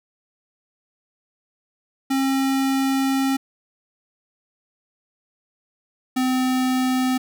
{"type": "tone pair in turn", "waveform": "square", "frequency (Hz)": [269, 256.8], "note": ["C4", "C4"], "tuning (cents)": [48, -32], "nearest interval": "minor second", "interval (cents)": 80, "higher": "first", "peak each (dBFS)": -19, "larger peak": "neither", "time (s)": [[2.1, 3.37], [6.16, 7.18]], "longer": "first", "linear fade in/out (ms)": 10, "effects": []}